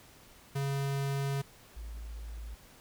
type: tone pair in turn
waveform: square / sine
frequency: 138.59 / 55.43 Hz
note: C#3 / A1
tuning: 0 / +13 cents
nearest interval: octave + major third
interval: 1587 cents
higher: first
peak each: -31 / -39 dBFS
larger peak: first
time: 0.55-1.42 / 1.76-2.55 s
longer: first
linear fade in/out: 10 ms
effects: pink hiss -57 dBFS RMS until 2.8 s